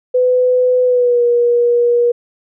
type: tone with pitch glide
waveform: sine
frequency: 502 to 478.8 Hz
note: B4 to A#4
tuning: +28 to +46 cents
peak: -9 dBFS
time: 0.14-2.12 s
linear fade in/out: 10 ms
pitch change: -82 cents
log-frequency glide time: 0.84-1.23 s
effects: none